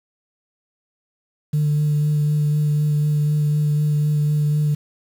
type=tone with vibrato; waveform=sine; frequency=149.2 Hz; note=D3; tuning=28 cents sharp; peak=-14 dBFS; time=1.53-4.75 s; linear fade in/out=10 ms; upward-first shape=sine; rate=4 Hz; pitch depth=16 cents each way; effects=tanh soft clip ceiling -13 dBFS + 7-bit